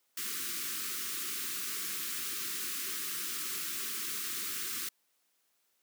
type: band-stop noise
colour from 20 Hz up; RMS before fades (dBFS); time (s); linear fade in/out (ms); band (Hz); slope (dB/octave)
white; -37; 0.17-4.89; 5; 430 to 1100; 96
effects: white hiss -75 dBFS RMS until 5.82 s + high-pass 200 Hz 12 dB/octave